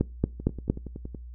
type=two click trains; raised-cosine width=3 ms; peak=-24 / -9 dBFS; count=9 / 4; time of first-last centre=0.4-1.148 / 0.01-0.7 s; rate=10.7 / 4.35 Hz; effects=noise-tail reverb RT60 0.3 s tail -23 dB re dry + added 60 Hz sine -39 dBFS peak until 1.34 s